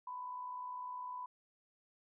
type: tone with amplitude modulation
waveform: sine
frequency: 996 Hz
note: B5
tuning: 14 cents sharp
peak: -39 dBFS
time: 0.07-1.26 s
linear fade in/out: 5 ms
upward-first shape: sine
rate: 59.9 Hz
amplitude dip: 50%
effects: none